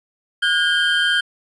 triangle tone cluster, 1450 / 1613 / 3141 Hz, F#6 / G6 / G7, -35 / +49 / +3 cents, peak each -18 dBFS, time 0.42-1.21 s, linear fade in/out 10 ms, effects resampled to 24000 Hz

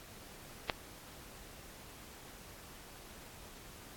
click, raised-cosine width 0.3 ms, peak -13 dBFS, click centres 0.698 s, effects pink hiss -53 dBFS RMS until 3.96 s + AAC 64 kbps

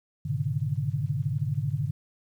sine tone cluster, 102.5 / 121.3 / 140 / 152.7 Hz, G#2 / B2 / C#3 / D#3, -22 / -31 / +18 / -32 cents, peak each -32 / -32 / -29 / -32 dBFS, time 0.25-1.91 s, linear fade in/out 10 ms, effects 10-bit

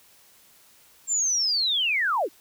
sine linear sweep, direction down, 7450 to 258.9 Hz, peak -21 dBFS, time 1.07-2.29 s, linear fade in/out 50 ms, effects white hiss -56 dBFS RMS until 2.4 s

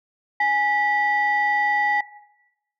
sine tone pair together, 830.6 / 1955.1 Hz, G#5 / B6, 0 / -18 cents, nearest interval octave + minor third, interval 1482 cents, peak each -19 dBFS, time 0.4-2.01 s, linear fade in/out 5 ms, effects noise-tail reverb RT60 0.9 s tail -18 dB re dry + tanh soft clip ceiling -12 dBFS

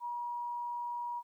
sine tone, 959 Hz, A#5, 49 cents sharp, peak -35 dBFS, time 0-1.23 s, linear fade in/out 50 ms, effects 12-bit

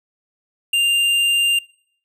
triangle tone with hard clipping, 2794 Hz, F7, in tune, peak -16 dBFS, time 0.73-1.59 s, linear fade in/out 5 ms, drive 12 dB, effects noise-tail reverb RT60 0.7 s tail -25 dB re dry

